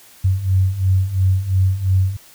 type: beating tone pair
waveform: sine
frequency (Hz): 92.5 / 95.4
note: F#2 / G2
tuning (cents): 0 / -47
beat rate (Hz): 2.9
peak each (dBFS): -19 / -15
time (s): 0.24-2.17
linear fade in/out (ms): 10
effects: white hiss -46 dBFS RMS until 2.34 s